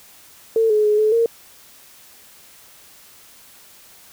sine tone with pitch steps, 449.2 / 425 / 420.9 / 430.5 / 461.6 Hz, A4 / G#4 / G#4 / A4 / A#4, +36 / +40 / +23 / -38 / -17 cents, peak -13 dBFS, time 0.56-1.26 s, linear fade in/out 2 ms, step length 140 ms, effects white hiss -47 dBFS RMS until 4.12 s

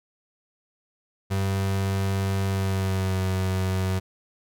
35% pulse tone with pitch glide, 97 to 93.97 Hz, G2 to F#2, -18 to +27 cents, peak -21 dBFS, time 1.3-4 s, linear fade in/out 20 ms, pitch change -55 cents, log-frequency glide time 2.47-3.22 s, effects none

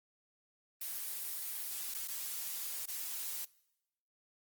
blue noise with dropouts, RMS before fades -40 dBFS, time 0.81-3.45 s, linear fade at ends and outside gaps 5 ms, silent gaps 1.941-1.946 / 2.075-2.083 / 2.858-2.881 s, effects noise-tail reverb RT60 0.9 s tail -23 dB re dry + Opus 24 kbps

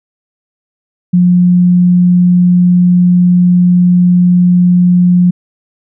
sine tone, 178.2 Hz, F3, 35 cents sharp, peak -4 dBFS, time 1.13-5.31 s, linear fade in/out 10 ms, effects none

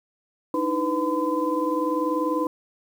sine tone cluster, 301.8 / 322 / 498.8 / 1017 Hz, D4 / E4 / B4 / C6, +47 / -41 / +17 / -50 cents, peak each -27 dBFS, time 0.54-2.47 s, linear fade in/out 2 ms, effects 8-bit

